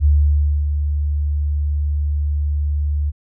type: tone with ADSR envelope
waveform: sine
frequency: 73.42 Hz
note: D2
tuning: in tune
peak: -9 dBFS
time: 0-3.12 s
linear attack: 49 ms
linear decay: 600 ms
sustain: -7 dB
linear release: 33 ms
effects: none